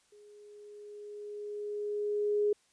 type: tone with level ramp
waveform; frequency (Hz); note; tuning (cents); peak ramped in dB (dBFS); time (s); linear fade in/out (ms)
sine; 415.3; G#4; 0; -54 to -24; 0.12-2.53; 5
effects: white hiss -69 dBFS RMS until 2.72 s + resampled to 22050 Hz